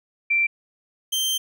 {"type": "tone pair in turn", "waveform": ["sine", "sawtooth"], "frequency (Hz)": [2351, 3138], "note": ["D7", "G7"], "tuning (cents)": [1, 1], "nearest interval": "perfect fourth", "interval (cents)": 500, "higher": "second", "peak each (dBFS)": [-17, -18], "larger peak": "first", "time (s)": [[0.3, 0.47], [1.12, 1.38]], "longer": "second", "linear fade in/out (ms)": 10, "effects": []}